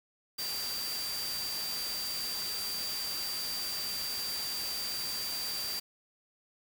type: tone in noise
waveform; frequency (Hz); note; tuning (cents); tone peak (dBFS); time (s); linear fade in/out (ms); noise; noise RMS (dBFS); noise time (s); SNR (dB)
sine; 4699; D8; 0; -35; 0.38-5.8; 10; white; -39; 0.38-5.8; +1
effects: none